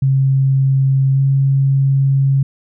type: tone with pitch glide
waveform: sine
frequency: 134.8 to 136.45 Hz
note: C#3 to C#3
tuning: -48 to -27 cents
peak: -10 dBFS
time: 0.02-2.43 s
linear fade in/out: 5 ms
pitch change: +21 cents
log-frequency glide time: 1.13-1.2 s
effects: none